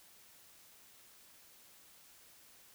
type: silence
effects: white hiss -61 dBFS RMS until 2.74 s